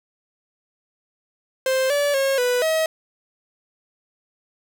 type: tone with pitch steps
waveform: 45% pulse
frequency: 524 / 576 / 543 / 493.8 / 638 Hz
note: C5 / D5 / C#5 / B4 / D#5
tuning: +2 / -34 / -36 / 0 / +43 cents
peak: -18 dBFS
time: 1.66-2.86 s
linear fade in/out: 2 ms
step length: 240 ms
effects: none